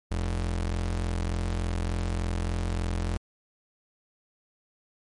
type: ring-modulated tone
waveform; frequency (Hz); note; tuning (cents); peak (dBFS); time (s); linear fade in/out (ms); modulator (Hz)
square; 64.2; C2; -32; -24; 0.11-3.17; 0; 21.7
effects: MP3 48 kbps